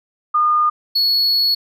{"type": "tone pair in turn", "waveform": ["sine", "triangle"], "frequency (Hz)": [1218, 4376], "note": ["D#6", "C#8"], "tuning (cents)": [-37, -23], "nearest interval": "octave + minor seventh", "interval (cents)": 2214, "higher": "second", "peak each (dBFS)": -12, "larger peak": "neither", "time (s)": [[0.34, 0.7], [0.95, 1.55]], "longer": "second", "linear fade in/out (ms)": 10, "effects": []}